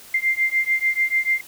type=beating tone pair; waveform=sine; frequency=2092 / 2098.8 Hz; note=C7 / C7; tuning=-1 / +5 cents; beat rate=6.8 Hz; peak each=-21 dBFS; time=0.14-1.41 s; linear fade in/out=5 ms; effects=white hiss -44 dBFS RMS until 1.47 s